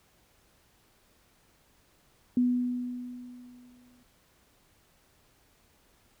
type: tone with exponential decay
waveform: sine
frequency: 246.9 Hz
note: B3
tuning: in tune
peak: -20 dBFS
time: 2.37-4.03 s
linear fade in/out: 2 ms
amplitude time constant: 360 ms
effects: pink hiss -65 dBFS RMS until 6.2 s